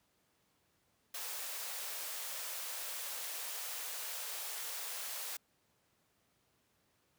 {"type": "high-pass noise", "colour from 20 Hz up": "white", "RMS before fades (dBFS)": -42, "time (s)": [1.14, 5.37], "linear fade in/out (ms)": 5, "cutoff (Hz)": 450, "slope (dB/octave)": 48, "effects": ["pink hiss -75 dBFS RMS until 7.18 s", "high-pass 80 Hz 12 dB/octave"]}